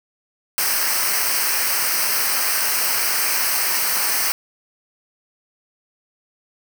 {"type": "noise with comb filter", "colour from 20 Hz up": "white", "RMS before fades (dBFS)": -20, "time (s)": [0.58, 4.32], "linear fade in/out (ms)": 0, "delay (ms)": 0.28, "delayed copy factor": -0.8, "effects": []}